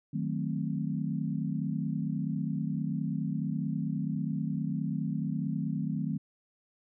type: chord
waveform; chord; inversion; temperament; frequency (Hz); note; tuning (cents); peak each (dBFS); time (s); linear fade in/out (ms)
sine; D# diminished seventh; none; equal; 155.56 / 185 / 220 / 261.6; D#3 / F#3 / A3 / C4; 0 / 0 / 0 / 0; -33 / -35 / -35 / -37; 0.13-6.18; 10
effects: none